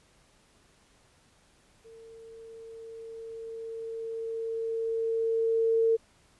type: tone with level ramp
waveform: sine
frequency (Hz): 452.9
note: A#4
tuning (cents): -50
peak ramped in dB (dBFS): -48 to -20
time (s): 1.84-5.97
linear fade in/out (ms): 20
effects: pink hiss -63 dBFS RMS until 6.39 s + resampled to 24000 Hz